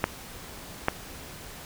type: clicks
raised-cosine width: 0.5 ms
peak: -6 dBFS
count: 2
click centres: 0.041 / 0.884 s
effects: pink hiss -43 dBFS RMS until 1.65 s